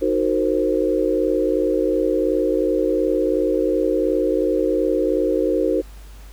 sine chord, C half-diminished seventh, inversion first, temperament equal with one note detuned, 311.1 / 370 / 460.5 / 523.3 Hz, Eb4 / Gb4 / Bb4 / C5, 0 / 0 / -21 / 0 cents, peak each -22 dBFS, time 0.01-5.82 s, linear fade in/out 20 ms, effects added 50 Hz sine -37 dBFS peak until 6.32 s + pink hiss -49 dBFS RMS until 6.32 s

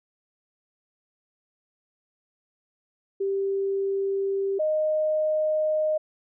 sine tone pair in turn, 392 / 618.3 Hz, G4 / D#5, 0 / -11 cents, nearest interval minor sixth, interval 789 cents, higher second, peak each -23 / -21 dBFS, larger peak second, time 3.2-4.59 / 4.59-5.98 s, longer neither, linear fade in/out 10 ms, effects none

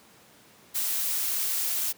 blue noise, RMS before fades -28 dBFS, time 0.74-1.93 s, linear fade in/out 20 ms, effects pink hiss -55 dBFS RMS until 1.97 s + high-pass 150 Hz 12 dB/octave

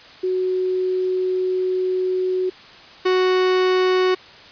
sine / 45% pulse tone pair in turn, 370 / 370 Hz, F#4 / F#4, 0 / 0 cents, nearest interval unison, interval 0 cents, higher neither, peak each -18 / -15 dBFS, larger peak second, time 0.23-2.5 / 3.05-4.15 s, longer first, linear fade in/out 10 ms, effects white hiss -43 dBFS RMS until 4.51 s + resampled to 11025 Hz

